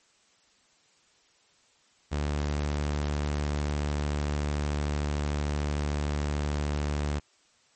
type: tone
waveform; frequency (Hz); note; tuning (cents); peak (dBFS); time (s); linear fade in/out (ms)
sawtooth; 73.42; D2; 0; -23; 2.11-7.2; 20
effects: white hiss -64 dBFS RMS until 7.75 s + MP3 32 kbps